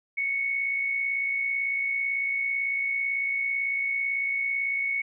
sine tone pair together, 2159 / 2217 Hz, C#7 / C#7, -46 / 0 cents, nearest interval unison, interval 46 cents, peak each -36 / -25 dBFS, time 0.17-5.02 s, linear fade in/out 10 ms, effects none

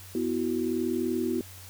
sine chord, B suspended fourth, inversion none, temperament equal, 246.9 / 329.6 / 370 Hz, B3 / E4 / F#4, 0 / 0 / 0 cents, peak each -30 dBFS, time 0.15-1.41 s, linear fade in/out 2 ms, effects added 93 Hz sine -47 dBFS peak until 1.69 s + white hiss -48 dBFS RMS until 1.69 s

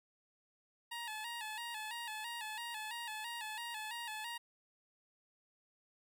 15% pulse tone with vibrato, 901 Hz, A5, 41 cents sharp, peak -35 dBFS, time 0.91-4.38 s, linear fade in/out 10 ms, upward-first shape square, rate 3 Hz, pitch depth 77 cents each way, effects none

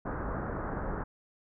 pink low-pass noise, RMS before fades -35 dBFS, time 0.05-1.04 s, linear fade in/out 10 ms, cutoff 1600 Hz, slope 48 dB/octave, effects none

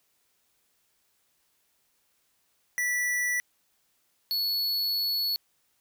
square tone pair in turn, 1961 / 4402 Hz, B6 / C#8, -13 / -13 cents, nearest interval octave + major second, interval 1400 cents, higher second, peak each -26 dBFS, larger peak neither, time 2.78-3.4 / 4.31-5.36 s, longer second, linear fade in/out 0 ms, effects white hiss -71 dBFS RMS until 5.8 s

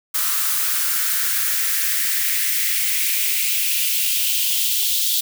blue noise with high-pass filter sweep, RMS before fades -20 dBFS, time 0.14-5.21 s, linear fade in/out 10 ms, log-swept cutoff 1200 to 3500 Hz, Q 3.3, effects none

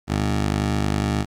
20% pulse ring-modulated tone, 102.1 Hz, G#2, 29 cents flat, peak -12 dBFS, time 0.07-1.26 s, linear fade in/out 50 ms, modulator 24.9 Hz, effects low-pass 9000 Hz 12 dB/octave + 9-bit

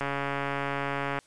click train, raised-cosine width 0.5 ms, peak -15 dBFS, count 166, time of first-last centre 0.01-1.189 s, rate 140 Hz, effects white hiss -60 dBFS RMS until 1.26 s + resampled to 22050 Hz

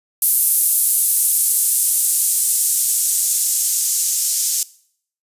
violet noise with band-pass filter sweep, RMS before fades -17 dBFS, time 0.22-4.63 s, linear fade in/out 2 ms, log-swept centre 11000 to 6500 Hz, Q 1.5, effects noise-tail reverb RT60 0.6 s tail -20 dB re dry + resampled to 32000 Hz

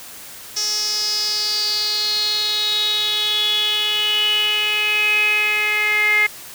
sawtooth tone with band-pass filter sweep, 422 Hz, G#4, 28 cents sharp, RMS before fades -19 dBFS, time 0.56-6.27 s, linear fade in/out 10 ms, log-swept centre 5600 to 2100 Hz, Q 9.9, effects white hiss -37 dBFS RMS until 6.54 s

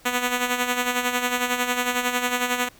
5% pulse tone with tremolo, 246.9 Hz, B3, in tune, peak -8 dBFS, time 0.05-2.69 s, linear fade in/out 10 ms, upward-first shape sine, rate 11 Hz, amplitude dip 60%, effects pink hiss -52 dBFS RMS until 2.79 s

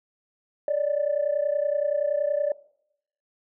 sine tone pair together, 570 / 600.6 Hz, C#5 / D5, +48 / +39 cents, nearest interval minor second, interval 91 cents, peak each -24 dBFS, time 0.68-2.52 s, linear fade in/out 2 ms, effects noise-tail reverb RT60 0.7 s tail -20 dB re dry + tanh soft clip ceiling -16 dBFS

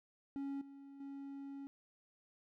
triangle tone with level steps, 277.2 Hz, C#4, in tune, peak -37 / -50 / -43 dBFS, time 0.36-1.67 s, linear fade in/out 0 ms, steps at 0.61 / 1 s, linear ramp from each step 5 ms, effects none

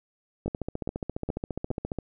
two click trains, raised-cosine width 2 ms, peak -17 / -17 dBFS, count 4 / 23, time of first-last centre 0.46-1.705 / 0.48-1.987 s, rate 2.41 / 14.6 Hz, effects none

